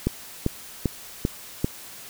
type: click train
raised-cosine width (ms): 3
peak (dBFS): -8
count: 5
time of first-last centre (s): 0.07-1.645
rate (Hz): 2.54
effects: white hiss -42 dBFS RMS until 2.09 s